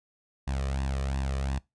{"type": "tone with flanger", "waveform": "sawtooth", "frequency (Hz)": 67.4, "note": "C#2", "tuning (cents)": -48, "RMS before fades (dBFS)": -30, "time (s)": [0.47, 1.59], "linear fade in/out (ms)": 10, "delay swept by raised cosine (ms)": [1.1, 1.69], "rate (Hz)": 2.8, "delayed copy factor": 0.7, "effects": ["noise-tail reverb RT60 0.2 s tail -22 dB re dry", "resampled to 22050 Hz"]}